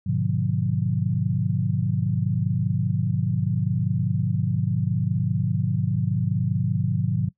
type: chord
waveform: sine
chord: G# diminished seventh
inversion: none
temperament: just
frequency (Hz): 103.83 / 124.59 / 149.51 / 179.41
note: G#2 / B2 / D3 / F3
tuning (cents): 0 / +16 / +31 / +47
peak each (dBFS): -26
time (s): 0.06-7.29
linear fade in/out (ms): 10
effects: noise-tail reverb RT60 0.1 s tail -20 dB re dry